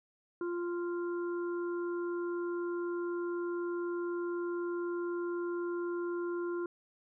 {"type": "harmonic tone", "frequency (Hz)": 348, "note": "F4", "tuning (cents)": -6, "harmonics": [1, 3, 4], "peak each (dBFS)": [-33, -46, -46], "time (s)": [0.41, 6.66], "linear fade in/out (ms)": 2, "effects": []}